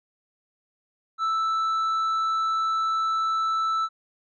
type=tone with tanh clipping; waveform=sine; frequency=1318.5 Hz; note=E6; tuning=in tune; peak=-23 dBFS; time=1.18-3.89 s; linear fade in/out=50 ms; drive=5 dB; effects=none